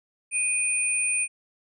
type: tone pair together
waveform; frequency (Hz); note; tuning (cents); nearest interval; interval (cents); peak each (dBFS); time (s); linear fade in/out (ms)
sine; 2479 / 9119; D#7 / C#9; -7 / +48; octave + major seventh; 2255; -25 / -25; 0.31-1.28; 50
effects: none